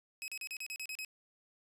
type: tone bursts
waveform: sawtooth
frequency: 2549 Hz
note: D#7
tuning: 41 cents sharp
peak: -36 dBFS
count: 9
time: 0.22-1.048 s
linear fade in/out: 0 ms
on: 60 ms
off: 36 ms
effects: resampled to 32000 Hz